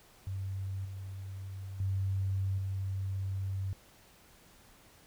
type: tone with level steps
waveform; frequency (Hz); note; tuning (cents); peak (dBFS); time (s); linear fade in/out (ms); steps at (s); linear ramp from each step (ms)
sine; 96.4; G2; -28; -34 / -39 / -29 / -32; 0.27-3.73; 0; 0.85 / 1.8 / 2.58; 2
effects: pink hiss -60 dBFS RMS until 5.06 s